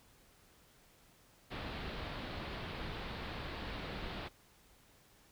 pink low-pass noise, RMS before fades -43 dBFS, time 1.5-4.29 s, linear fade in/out 20 ms, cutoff 4400 Hz, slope 48 dB/octave, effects pink hiss -65 dBFS RMS until 5.31 s

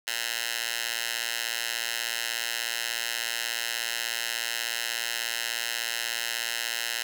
10% pulse tone with high-pass filter, 116.54 Hz, A#2, in tune, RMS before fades -31 dBFS, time 0.07-7.03 s, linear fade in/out 5 ms, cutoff 2200 Hz, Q 0.96, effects none

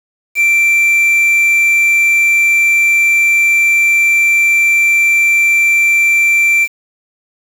triangle tone with quantisation, 2349 Hz, D7, in tune, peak -6 dBFS, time 0.35-6.68 s, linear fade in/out 50 ms, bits 5, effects none

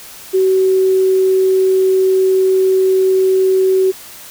sine tone, 378.1 Hz, F#4, 38 cents sharp, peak -9 dBFS, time 0.33-3.92 s, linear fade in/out 20 ms, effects white hiss -35 dBFS RMS until 4.3 s

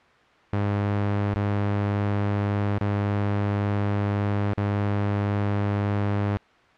sawtooth tone with dropouts, 101.8 Hz, G#2, 34 cents flat, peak -18 dBFS, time 0.53-6.37 s, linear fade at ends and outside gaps 0 ms, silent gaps 1.34-1.36 / 2.783-2.811 / 4.534-4.576 s, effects white hiss -55 dBFS RMS until 6.77 s + low-pass 2000 Hz 12 dB/octave

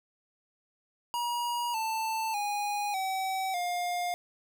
square tone with pitch steps, 956 / 886.8 / 822.7 / 763.2 / 708 Hz, A#5 / A5 / G#5 / G5 / F5, +43 / +13 / -17 / -47 / +23 cents, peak -30 dBFS, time 1.14-4.14 s, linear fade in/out 0 ms, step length 600 ms, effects none

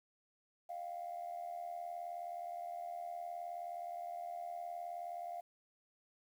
sine tone with amplitude modulation, 698.5 Hz, F5, in tune, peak -37 dBFS, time 0.69-5.41 s, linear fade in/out 10 ms, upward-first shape sine, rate 79.3 Hz, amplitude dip 75%, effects tanh soft clip ceiling -35 dBFS + 11-bit

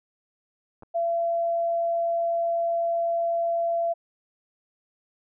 clicks, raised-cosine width 1 ms, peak -32 dBFS, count 2, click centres 0.824 / 0.833 s
sine tone, 677 Hz, E5, 46 cents sharp, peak -22 dBFS, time 0.94-3.94 s, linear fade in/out 20 ms
effects none

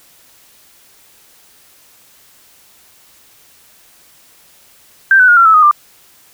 sine tone with pitch steps, 1570 / 1499.1 / 1431.4 / 1366.8 / 1305 / 1246.1 / 1189.8 Hz, G6 / F#6 / F6 / F6 / E6 / D#6 / D6, +2 / +22 / +42 / -38 / -18 / +2 / +22 cents, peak -4 dBFS, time 5.11-5.712 s, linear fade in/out 2 ms, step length 86 ms, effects white hiss -47 dBFS RMS until 6.33 s

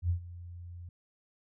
sine tone with ADSR envelope, 87.2 Hz, F2, 2 cents flat, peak -24 dBFS, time 0.02-0.89 s, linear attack 74 ms, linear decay 100 ms, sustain -18 dB, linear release 3 ms, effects none

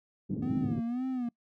pink band-pass noise, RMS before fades -33 dBFS, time 0.29-0.81 s, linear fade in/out 20 ms, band 120 to 280 Hz, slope 24 dB/octave
triangle tone with vibrato, 245.5 Hz, B3, 10 cents flat, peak -28 dBFS, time 0.42-1.29 s, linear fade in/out 5 ms, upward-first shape sine, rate 1.9 Hz, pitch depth 110 cents each way
effects noise-tail reverb RT60 0.1 s tail -25 dB re dry

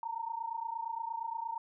sine tone pair together, 903.7 / 932.3 Hz, A5 / A#5, +46 / 0 cents, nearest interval minor second, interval 54 cents, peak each -38 / -38 dBFS, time 0.03-1.58 s, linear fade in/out 2 ms, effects none

